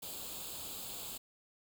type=noise with comb filter; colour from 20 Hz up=white; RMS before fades=-44 dBFS; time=0.02-1.18 s; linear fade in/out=10 ms; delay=0.26 ms; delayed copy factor=+0.75; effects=none